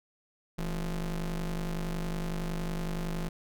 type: ring-modulated tone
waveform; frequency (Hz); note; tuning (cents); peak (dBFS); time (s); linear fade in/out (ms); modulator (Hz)
45% pulse; 96.4; G2; -28; -28; 0.58-3.29; 10; 71
effects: none